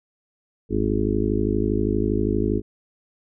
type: harmonic tone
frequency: 52.5 Hz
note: G#1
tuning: 19 cents sharp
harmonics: 1 / 2 / 4 / 5 / 6 / 7 / 8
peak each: -27 / -27 / -27 / -27 / -27 / -27 / -27 dBFS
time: 0.69-2.62 s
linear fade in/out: 50 ms
effects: none